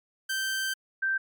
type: tone pair in turn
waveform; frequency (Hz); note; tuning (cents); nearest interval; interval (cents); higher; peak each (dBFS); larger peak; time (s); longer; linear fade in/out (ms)
sawtooth / sine; 1558 / 1564.1; G6 / G6; -11 / -4; unison; 7; second; -24; neither; 0.29-0.74 / 1.02-1.18; first; 10
effects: MP3 96 kbps